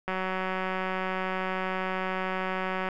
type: click train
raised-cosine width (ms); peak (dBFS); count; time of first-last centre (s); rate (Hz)
0.5; -16; 526; 0.08-2.887; 187
effects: none